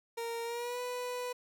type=tone with pitch glide; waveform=30% pulse; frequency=464.2 to 494.7 Hz; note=A#4 to B4; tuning=-7 to +3 cents; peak=-33 dBFS; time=0.17-1.33 s; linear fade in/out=10 ms; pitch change=+110 cents; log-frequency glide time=0.44-0.8 s; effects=none